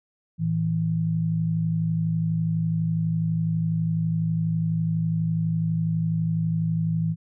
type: tone pair together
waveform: sine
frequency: 111.2 / 163.28 Hz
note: A2 / E3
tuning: +19 / -16 cents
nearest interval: perfect fifth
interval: 665 cents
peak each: -28 / -22 dBFS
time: 0.38-7.16 s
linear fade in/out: 50 ms
effects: none